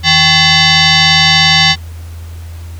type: tone with frequency modulation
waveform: sine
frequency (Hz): 784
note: G5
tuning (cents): 0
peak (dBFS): -5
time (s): 0.03-1.76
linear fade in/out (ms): 50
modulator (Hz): 944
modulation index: 4.7
effects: added 83 Hz sine -24 dBFS peak until 2.79 s + pink hiss -40 dBFS RMS until 2.79 s